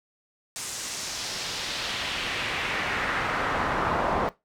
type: noise with band-pass filter sweep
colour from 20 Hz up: brown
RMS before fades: -29 dBFS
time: 0.56-4.29 s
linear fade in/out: 0 ms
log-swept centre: 8100 to 870 Hz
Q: 1.5
effects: noise-tail reverb RT60 0.2 s tail -18 dB re dry